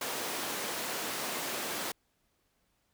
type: high-pass noise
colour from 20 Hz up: pink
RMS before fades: -36 dBFS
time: 0.01-1.92 s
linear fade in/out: 5 ms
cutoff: 330 Hz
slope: 12 dB/octave
effects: pink hiss -75 dBFS RMS until 2.93 s